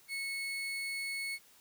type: tone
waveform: 35% pulse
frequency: 2199 Hz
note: C#7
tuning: 14 cents flat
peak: -34 dBFS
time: 0.08-1.39 s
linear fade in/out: 50 ms
effects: white hiss -62 dBFS RMS until 1.6 s